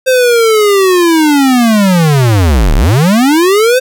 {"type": "linear two-way sweep", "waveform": "square", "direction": "down then up", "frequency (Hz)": [523.3, 30.87, 523.3], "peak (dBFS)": -6, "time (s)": [0.06, 3.8], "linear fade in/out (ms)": 20, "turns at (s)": 2.75, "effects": []}